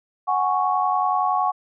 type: chord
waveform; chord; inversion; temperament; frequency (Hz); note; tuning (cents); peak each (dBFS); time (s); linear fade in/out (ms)
sine; F# suspended second; none; equal; 740 / 830.6 / 1108.7; F#5 / G#5 / C#6; 0 / 0 / 0; -22 / -24 / -22; 0.27-1.52; 20
effects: none